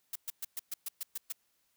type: noise bursts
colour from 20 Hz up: blue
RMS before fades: -37 dBFS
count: 9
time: 0.13-1.324 s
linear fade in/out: 5 ms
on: 26 ms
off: 120 ms
effects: white hiss -75 dBFS RMS until 1.76 s